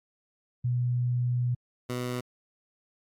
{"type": "tone pair in turn", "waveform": ["sine", "15% pulse"], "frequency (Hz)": [122.9, 123.83], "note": ["B2", "B2"], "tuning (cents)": [-8, 5], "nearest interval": "unison", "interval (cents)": 13, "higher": "second", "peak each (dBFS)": -24, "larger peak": "neither", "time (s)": [[0.64, 1.55], [1.89, 2.21]], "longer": "first", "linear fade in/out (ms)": 10, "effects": ["AAC 48 kbps"]}